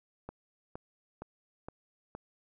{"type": "click train", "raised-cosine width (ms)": 1, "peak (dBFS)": -27, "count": 5, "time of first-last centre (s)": [0.29, 2.15], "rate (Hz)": 2.15, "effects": []}